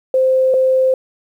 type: tone pair in turn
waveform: sine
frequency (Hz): 521 / 521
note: C5 / C5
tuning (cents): -7 / -7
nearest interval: unison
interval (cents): 0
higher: neither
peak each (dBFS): -10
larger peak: neither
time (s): 0.14-0.54 / 0.54-0.94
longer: neither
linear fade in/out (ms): 2
effects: 8-bit